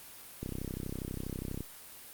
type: click train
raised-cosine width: 3 ms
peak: -24 dBFS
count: 39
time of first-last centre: 0.43-1.606 s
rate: 32.3 Hz
effects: white hiss -50 dBFS RMS until 2.13 s + Opus 32 kbps